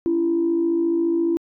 sine tone pair together, 282.1 / 336.6 Hz, C#4 / E4, +30 / +36 cents, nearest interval minor third, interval 306 cents, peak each -26 / -17 dBFS, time 0.06-1.37 s, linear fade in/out 0 ms, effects tanh soft clip ceiling -12 dBFS

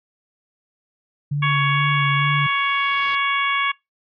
sine tone with vibrato, 143.1 Hz, D3, 45 cents flat, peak -19 dBFS, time 1.31-2.47 s, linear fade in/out 10 ms, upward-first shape sine, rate 2.2 Hz, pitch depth 31 cents each way
harmonic tone, 558 Hz, C#5, 11 cents sharp, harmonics 2 / 3 / 4 / 5 / 6, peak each -21 / -26 / -22 / -29 / -30 dBFS, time 1.42-3.72 s, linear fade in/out 10 ms
white noise with exponential growth, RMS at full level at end -32 dBFS, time 1.9-3.15 s, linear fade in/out 1 ms, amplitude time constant 270 ms
effects noise-tail reverb RT60 0.2 s tail -24 dB re dry + resampled to 11025 Hz

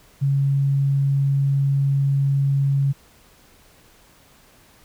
sine tone, 138.59 Hz, C#3, in tune, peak -16 dBFS, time 0.21-2.93 s, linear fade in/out 20 ms, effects pink hiss -53 dBFS RMS until 4.84 s

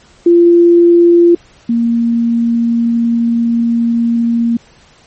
sine tone pair in turn, 344 / 233.2 Hz, F4 / A#3, -26 / +1 cents, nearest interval perfect fifth, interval 673 cents, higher first, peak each -3 / -9 dBFS, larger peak first, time 0.26-1.35 / 1.69-4.57 s, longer second, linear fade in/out 5 ms, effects pink hiss -45 dBFS RMS until 5.06 s + MP3 32 kbps

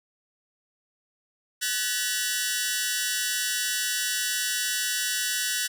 10% pulse tone cluster, 1499 / 1720 / 1923 / 2740 Hz, F#6 / A6 / B6 / F7, +22 / -40 / -47 / -34 cents, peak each -21 / -22 / -22 / -26 dBFS, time 1.61-5.68 s, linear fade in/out 20 ms, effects none

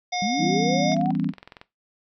harmonic tone, 720 Hz, F#5, 47 cents flat, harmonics 1 / 3 / 5 / 7 / 8, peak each -26 / -31 / -33 / -34 / -35 dBFS, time 0.12-0.95 s, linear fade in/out 10 ms
sine linear sweep, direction up, 183.5 to 766 Hz, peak -24 dBFS, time 0.22-1.11 s, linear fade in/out 2 ms
sine chord, C# half-diminished seventh, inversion first, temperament equal, 164.81 / 196 / 246.9 / 277.2 Hz, E3 / G3 / B3 / C#4, 0 / 0 / 0 / 0 cents, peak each -27 dBFS, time 0.37-1.33 s, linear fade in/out 50 ms
click train, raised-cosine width 0.3 ms, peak -25 dBFS, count 16, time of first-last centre 0.92-1.614 s, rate 21.6 Hz
effects noise-tail reverb RT60 0.2 s tail -17 dB re dry

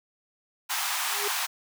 pink high-pass noise, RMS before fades -29 dBFS, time 0.69-1.47 s, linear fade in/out 20 ms, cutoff 780 Hz, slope 48 dB/octave
sine tone with exponential growth, 409.6 Hz, G#4, 24 cents flat, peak -28 dBFS, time 1.03-1.28 s, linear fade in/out 5 ms, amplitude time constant 54 ms
effects none

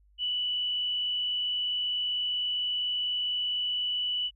sine tone with frequency modulation, 2964 Hz, F#7, 2 cents sharp, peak -27 dBFS, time 0.18-4.31 s, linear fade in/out 50 ms, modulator 64.4 Hz, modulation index 0.6, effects added 50 Hz sine -59 dBFS peak until 4.35 s

